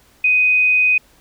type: tone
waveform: sine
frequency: 2500 Hz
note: D#7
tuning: 8 cents sharp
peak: -11 dBFS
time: 0.24-0.98 s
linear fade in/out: 5 ms
effects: pink hiss -53 dBFS RMS until 1.2 s